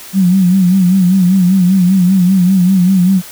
sine tone with vibrato, 185 Hz, F#3, in tune, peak -6 dBFS, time 0.13-3.22 s, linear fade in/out 50 ms, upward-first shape sine, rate 5.1 Hz, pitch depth 89 cents each way, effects white hiss -32 dBFS RMS until 3.31 s

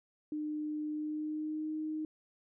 sine tone with pitch glide, 302.9 to 310.2 Hz, D#4 to D#4, -46 to -5 cents, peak -34 dBFS, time 0.32-2.05 s, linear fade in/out 2 ms, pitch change +41 cents, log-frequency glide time 0.9-1.73 s, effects none

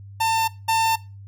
45% pulse tone pair in turn, 897 / 897 Hz, A5 / A5, +33 / +33 cents, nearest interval unison, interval 0 cents, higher neither, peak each -18 / -17 dBFS, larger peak second, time 0.2-0.48 / 0.68-0.96 s, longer neither, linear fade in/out 10 ms, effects noise-tail reverb RT60 0.3 s tail -20 dB re dry + added 99 Hz sine -38 dBFS peak until 1.27 s

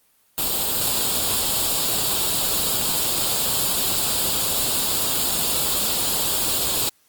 white noise with comb filter, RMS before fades -22 dBFS, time 0.38-6.89 s, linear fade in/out 0 ms, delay 0.25 ms, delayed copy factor +0.65, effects white hiss -61 dBFS RMS until 7.08 s + Opus 24 kbps

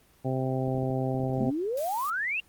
harmonic tone, 130.81 Hz, C3, in tune, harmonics 1 / 2 / 3 / 4 / 5 / 6, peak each -29 / -32 / -34 / -35 / -36 / -37 dBFS, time 0.24-1.51 s, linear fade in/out 20 ms
clicks, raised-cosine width 3 ms, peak -28 dBFS, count 12, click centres 0.68 / 0.748 / 0.78 / 0.832 / 0.903 / 1.147 / 1.201 / 1.236 / 1.298 / 1.381 / 1.415 / 1.47 s
sine exponential sweep, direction up, 207.7 to 2794 Hz, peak -27 dBFS, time 1.4-2.4 s, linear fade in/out 2 ms
blue noise, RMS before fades -42 dBFS, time 1.77-2.1 s, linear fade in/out 2 ms
effects pink hiss -61 dBFS RMS until 2.48 s + Opus 24 kbps

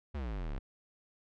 square exponential sweep, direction down, 77.78 to 30.87 Hz, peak -36 dBFS, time 0.14-0.59 s, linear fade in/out 10 ms, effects low-pass 3000 Hz 12 dB/octave

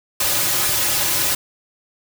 white noise with comb filter, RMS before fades -19 dBFS, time 0.2-1.35 s, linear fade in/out 5 ms, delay 4.4 ms, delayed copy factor -0.9, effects none

